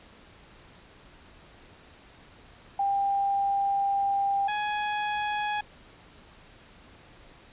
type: tone pair in turn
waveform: sine / sawtooth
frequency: 795 / 836.8 Hz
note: G5 / G#5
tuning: +24 / +13 cents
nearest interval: minor second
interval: 89 cents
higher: second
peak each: -23 dBFS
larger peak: neither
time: 2.79-4.48 / 4.48-5.61 s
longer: first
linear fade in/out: 5 ms
effects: pink hiss -53 dBFS RMS until 7.52 s + resampled to 8000 Hz